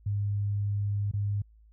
sine tone with dropouts, 101.9 Hz, G#2, 32 cents flat, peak -26 dBFS, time 0.06-1.42 s, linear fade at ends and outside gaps 5 ms, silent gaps 1.114-1.136 s, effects added 54 Hz sine -54 dBFS peak until 1.72 s

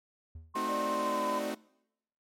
triangle tone with exponential decay, 80.2 Hz, E2, 47 cents flat, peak -38 dBFS, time 0.35-0.64 s, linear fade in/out 5 ms, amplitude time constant 61 ms
sine tone with pitch glide, 1066 to 1012 Hz, C6 to B5, +32 to +42 cents, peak -31 dBFS, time 0.54-1.4 s, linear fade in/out 20 ms, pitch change -90 cents, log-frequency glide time 0.85-1.26 s
sawtooth chord, A diminished seventh, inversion none, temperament equal, 220 / 261.6 / 311.1 / 370 Hz, A3 / C4 / Eb4 / Gb4, 0 / 0 / 0 / 0 cents, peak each -36 dBFS, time 0.55-1.55 s, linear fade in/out 10 ms
sine tone, 587.3 Hz, D5, in tune, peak -34 dBFS, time 0.67-1.54 s, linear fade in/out 50 ms
effects noise-tail reverb RT60 0.8 s tail -23 dB re dry + MP3 64 kbps

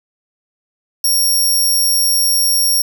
15% pulse tone, 5570 Hz, F8, 5 cents flat, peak -6 dBFS, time 1.04-2.82 s, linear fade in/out 5 ms, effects none

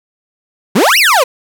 30% pulse exponential two-way sweep, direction up then down, 167.3 to 2960 to 466.8 Hz, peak -4 dBFS, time 0.75-1.24 s, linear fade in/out 10 ms, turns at 0.98 s, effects none

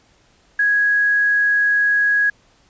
sine tone with quantisation, 1661.2 Hz, G#6, in tune, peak -13 dBFS, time 0.59-2.3 s, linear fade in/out 5 ms, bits 7, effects pink hiss -56 dBFS RMS until 2.69 s + resampled to 16000 Hz

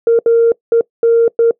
sine tone bursts at uneven times, 462.8 Hz, A#4, 13 cents flat, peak -5 dBFS, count 5, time 0.07-0.19 / 0.26-0.52 / 0.72-0.81 / 1.03-1.28 / 1.39-1.51 s, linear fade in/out 2 ms, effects noise-tail reverb RT60 0.1 s tail -23 dB re dry + tanh soft clip ceiling -3 dBFS

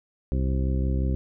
harmonic tone, 65.7 Hz, C2, 8 cents sharp, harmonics 1 / 2 / 3 / 4 / 5 / 6 / 8, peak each -23 / -29 / -33 / -35 / -37 / -39 / -41 dBFS, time 0.32-1.15 s, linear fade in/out 0 ms, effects none

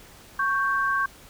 sine tone pair together, 1108.7 / 1568.9 Hz, C#6 / G6, 0 / +1 cents, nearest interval tritone, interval 601 cents, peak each -24 dBFS, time 0.39-1.06 s, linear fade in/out 5 ms, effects pink hiss -49 dBFS RMS until 1.29 s

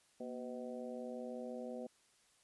harmonic tone with a mistuned harmonic, 125.8 Hz, B2, 32 cents sharp, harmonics 2 / 3 / 4 / 5 / 6, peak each -46 / -52 / -46 / -50 / -56 dBFS, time 0.2-1.87 s, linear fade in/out 5 ms, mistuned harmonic 2, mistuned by -92 cents, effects white hiss -71 dBFS RMS until 2.43 s + resampled to 24000 Hz

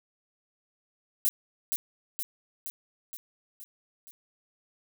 violet noise with echo, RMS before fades -25 dBFS, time 1.25-1.29 s, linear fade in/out 0 ms, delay 470 ms, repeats 6, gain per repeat -4 dB, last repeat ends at 4.11 s, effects none

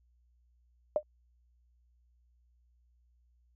sine tone with exponential decay, 604 Hz, D5, 48 cents sharp, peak -20 dBFS, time 0.96-1.03 s, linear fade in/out 1 ms, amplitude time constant 15 ms, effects added 60 Hz sine -65 dBFS peak until 3.55 s

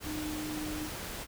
sine tone in noise, 305.6 Hz, D#4, 31 cents flat, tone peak -36 dBFS, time 0.04-0.9 s, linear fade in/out 50 ms, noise pink, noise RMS -40 dBFS, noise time 0-1.27 s, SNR +1 dB, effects none

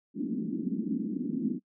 white band-pass noise, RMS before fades -32 dBFS, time 0.14-1.6 s, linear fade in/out 50 ms, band 190 to 300 Hz, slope 48 dB/octave, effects noise-tail reverb RT60 0.1 s tail -25 dB re dry

